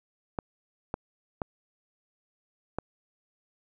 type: clicks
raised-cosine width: 1 ms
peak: -16 dBFS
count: 4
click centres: 0.388 / 0.941 / 1.418 / 2.786 s
effects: none